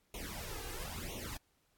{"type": "noise with flanger", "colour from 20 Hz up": "pink", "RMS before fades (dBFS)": -43, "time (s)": [0.14, 1.37], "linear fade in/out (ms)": 2, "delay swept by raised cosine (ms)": [0.31, 2.51], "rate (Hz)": 1, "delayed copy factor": 0.95, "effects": ["pink hiss -75 dBFS RMS until 1.77 s", "AAC 64 kbps"]}